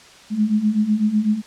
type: beating tone pair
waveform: sine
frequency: 207.7 / 215.7 Hz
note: G#3 / A3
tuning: 0 / -34 cents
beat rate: 8 Hz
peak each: -21 / -17 dBFS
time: 0.3-1.42 s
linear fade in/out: 50 ms
effects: white hiss -45 dBFS RMS until 1.46 s + low-pass 6000 Hz 12 dB/octave